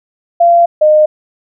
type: tone pair in turn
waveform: sine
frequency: 687 / 612 Hz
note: F5 / D#5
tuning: -29 / -29 cents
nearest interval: major second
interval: 200 cents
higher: first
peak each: -4 dBFS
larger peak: neither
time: 0.4-0.66 / 0.81-1.06 s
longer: first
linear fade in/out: 10 ms
effects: none